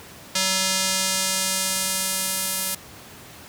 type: tone with band-pass filter sweep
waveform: square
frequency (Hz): 189.6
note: F#3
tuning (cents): +43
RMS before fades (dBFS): -24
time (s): 0.35-2.75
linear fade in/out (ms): 5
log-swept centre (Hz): 5900 to 12000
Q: 1
effects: pink hiss -43 dBFS RMS until 3.48 s + high-pass 80 Hz 12 dB/octave